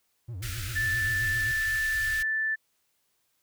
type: tone with vibrato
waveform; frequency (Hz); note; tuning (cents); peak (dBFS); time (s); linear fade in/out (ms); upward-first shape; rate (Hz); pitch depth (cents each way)
triangle; 103; G#2; -14; -32; 0.28-1.52; 10; sine; 7.6; 290
type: band-stop noise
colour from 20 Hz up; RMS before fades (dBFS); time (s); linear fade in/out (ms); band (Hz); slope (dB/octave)
pink; -37; 0.42-2.23; 10; 110 to 1300; 96
type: tone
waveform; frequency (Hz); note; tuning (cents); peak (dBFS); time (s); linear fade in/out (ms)
sine; 1760; A6; 0; -25; 0.75-2.56; 20
effects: white hiss -73 dBFS RMS until 3.42 s